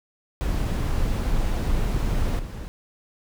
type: noise with level steps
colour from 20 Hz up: brown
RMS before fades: -23 / -32 dBFS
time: 0.41-2.68 s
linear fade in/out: 0 ms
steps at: 2.39 s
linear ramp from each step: 2 ms
effects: none